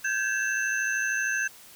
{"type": "tone cluster", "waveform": "sine", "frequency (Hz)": [1566, 1679, 2660, 6220], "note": ["G6", "G#6", "E7", "G8"], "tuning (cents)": [-2, 18, 15, -14], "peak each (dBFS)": [-27, -30, -35, -35], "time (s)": [0.04, 1.48], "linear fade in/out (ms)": 10, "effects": ["white hiss -50 dBFS RMS until 1.75 s"]}